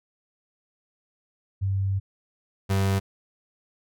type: tone pair in turn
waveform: sine / 35% pulse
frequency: 97.2 / 97.2 Hz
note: G2 / G2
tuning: -14 / -14 cents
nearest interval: unison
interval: 0 cents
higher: neither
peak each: -22 / -19 dBFS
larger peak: second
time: 1.61-2 / 2.69-3 s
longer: first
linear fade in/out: 20 ms
effects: none